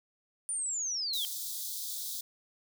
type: linear sweep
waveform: sine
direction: down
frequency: 9397 to 3136 Hz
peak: -31 dBFS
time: 0.49-1.25 s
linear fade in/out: 0 ms
type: high-pass noise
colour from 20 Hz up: white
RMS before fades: -38 dBFS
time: 1.13-2.21 s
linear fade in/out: 5 ms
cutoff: 3400 Hz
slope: 96 dB/octave
effects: none